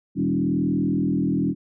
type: tone with frequency modulation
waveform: sine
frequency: 234.9 Hz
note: A#3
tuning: 13 cents sharp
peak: -19 dBFS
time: 0.15-1.55 s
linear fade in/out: 50 ms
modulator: 40.8 Hz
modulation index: 2.1
effects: none

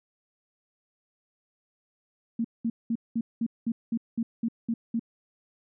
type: tone bursts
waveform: sine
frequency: 230.1 Hz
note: A#3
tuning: 22 cents flat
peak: -24 dBFS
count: 11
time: 2.39-4.995 s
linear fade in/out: 5 ms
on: 55 ms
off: 200 ms
effects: none

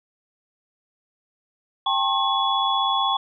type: tone cluster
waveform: sine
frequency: 790 / 886 / 1078 / 3396 Hz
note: G5 / A5 / C#6 / G#7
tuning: +13 / +12 / -49 / +38 cents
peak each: -25 / -27 / -23 / -24 dBFS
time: 1.86-3.17 s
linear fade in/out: 5 ms
effects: none

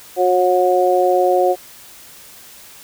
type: harmonic tone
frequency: 181.5 Hz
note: F#3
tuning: 33 cents flat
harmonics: 2 / 3 / 4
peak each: -16 / -16 / -16 dBFS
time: 0.16-1.56 s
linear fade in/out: 50 ms
effects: white hiss -41 dBFS RMS until 2.83 s

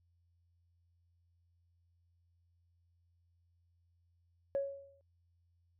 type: tone with exponential decay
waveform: sine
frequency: 554.4 Hz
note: C#5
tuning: in tune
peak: -28 dBFS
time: 4.55-5.01 s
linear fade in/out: 0 ms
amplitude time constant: 100 ms
effects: tanh soft clip ceiling -26 dBFS + added 86 Hz sine -70 dBFS peak until 5.79 s

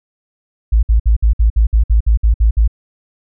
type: tone bursts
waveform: sine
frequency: 55 Hz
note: A1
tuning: in tune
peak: -7 dBFS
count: 12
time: 0.72-2.678 s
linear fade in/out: 10 ms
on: 110 ms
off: 58 ms
effects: none

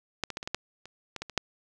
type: clicks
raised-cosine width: 0.2 ms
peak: -11 / -18 / -16 / -20 / -16 / -11 / -28 / -19 / -18 / -24 / -7 dBFS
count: 11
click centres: 0.237 / 0.303 / 0.371 / 0.429 / 0.475 / 0.546 / 0.856 / 1.163 / 1.22 / 1.297 / 1.377 s
effects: none

